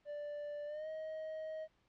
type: tone with pitch glide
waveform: triangle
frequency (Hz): 587.3 to 629.5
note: D5 to D#5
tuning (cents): 0 to +20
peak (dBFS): -39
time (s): 0.05-1.68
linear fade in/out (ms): 50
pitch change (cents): +120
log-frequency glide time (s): 0.66-0.88
effects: pink hiss -75 dBFS RMS until 1.88 s + low-pass 4000 Hz 12 dB/octave